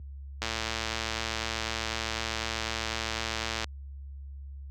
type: click train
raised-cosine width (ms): 0.2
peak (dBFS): -13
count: 362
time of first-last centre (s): 0.42-3.643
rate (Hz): 112
effects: added 69 Hz sine -32 dBFS peak until 4.7 s + high-pass 100 Hz 12 dB/octave